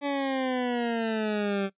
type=exponential sweep; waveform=20% pulse; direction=down; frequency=287.3 to 193.6 Hz; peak=-21 dBFS; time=0.01-1.7 s; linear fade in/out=50 ms; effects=noise-tail reverb RT60 0.1 s tail -20 dB re dry + resampled to 8000 Hz